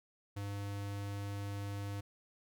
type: tone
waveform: square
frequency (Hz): 100.7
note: G2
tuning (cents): +47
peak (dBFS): -39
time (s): 0.36-2.01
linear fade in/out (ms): 10
effects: none